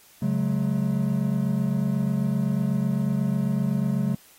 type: chord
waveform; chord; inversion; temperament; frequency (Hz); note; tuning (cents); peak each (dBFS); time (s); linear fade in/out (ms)
triangle; C# suspended fourth; none; equal with one note detuned; 138.59 / 185 / 213; C#3 / F#3 / G#3; 0 / 0 / +44; -24; 0.22-4.15; 5
effects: white hiss -54 dBFS RMS until 4.38 s + AAC 48 kbps